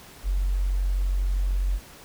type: tone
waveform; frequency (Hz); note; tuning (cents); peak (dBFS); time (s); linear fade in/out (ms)
sine; 46.25; F#1; 0; -21; 0.23-1.8; 50
effects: pink hiss -47 dBFS RMS until 2.04 s